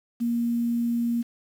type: tone with quantisation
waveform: sine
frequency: 235.5 Hz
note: A#3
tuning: 18 cents sharp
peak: -22 dBFS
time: 0.2-1.23 s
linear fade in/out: 20 ms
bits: 8
effects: none